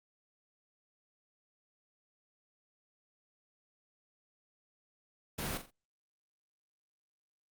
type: noise with echo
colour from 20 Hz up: pink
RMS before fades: -37 dBFS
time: 5.38-5.58 s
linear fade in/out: 10 ms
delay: 43 ms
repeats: 3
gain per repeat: -9 dB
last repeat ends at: 5.709 s
effects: Opus 48 kbps